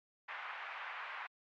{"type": "band-pass noise", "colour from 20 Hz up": "pink", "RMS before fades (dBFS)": -45, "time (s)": [0.28, 1.27], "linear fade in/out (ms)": 10, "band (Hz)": [910, 2400], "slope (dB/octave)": 24, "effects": ["MP3 64 kbps"]}